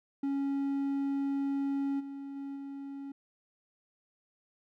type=tone with level steps; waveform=triangle; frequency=277.2 Hz; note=C#4; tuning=in tune; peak=-27 / -37 / -35 / -37 dBFS; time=0.23-3.12 s; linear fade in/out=5 ms; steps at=1.99 / 2.35 / 2.55 s; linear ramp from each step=20 ms; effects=none